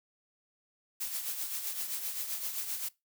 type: noise with tremolo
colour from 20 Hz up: blue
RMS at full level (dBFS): -34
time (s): 1-2.89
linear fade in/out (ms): 10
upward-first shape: triangle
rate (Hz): 7.7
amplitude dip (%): 60
effects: noise-tail reverb RT60 0.2 s tail -21 dB re dry